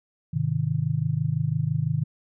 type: chord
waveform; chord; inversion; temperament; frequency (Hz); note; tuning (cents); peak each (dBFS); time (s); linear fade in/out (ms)
sine; Ab major; none; just; 103.83 / 129.78 / 155.74; Ab2 / C3 / Eb3; 0 / -14 / +2; -30 / -26 / -25; 0.33-2.04; 10
effects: none